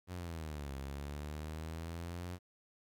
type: linear two-way sweep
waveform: sawtooth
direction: down then up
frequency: 92.5 to 67.4 to 90 Hz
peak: -37 dBFS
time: 0.07-2.39 s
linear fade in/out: 50 ms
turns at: 0.75 s
effects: 12-bit